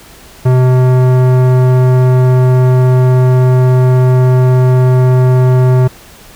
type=tone with tanh clipping; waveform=sine; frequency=127.4 Hz; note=C3; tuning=46 cents flat; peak=-7 dBFS; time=0.45-5.88 s; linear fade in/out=10 ms; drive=17 dB; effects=pink hiss -37 dBFS RMS until 6.35 s